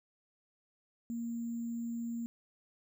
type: tone with sample-and-hold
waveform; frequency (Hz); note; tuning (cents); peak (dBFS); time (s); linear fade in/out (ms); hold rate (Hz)
sine; 233.1; A#3; 0; -35; 1.1-2.26; 0; 7350
effects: none